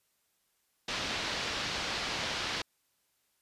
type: low-pass noise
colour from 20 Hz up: white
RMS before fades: -35 dBFS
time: 0.88-2.62 s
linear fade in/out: 5 ms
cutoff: 4800 Hz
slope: 24 dB/octave
effects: white hiss -75 dBFS RMS until 3.41 s + resampled to 32000 Hz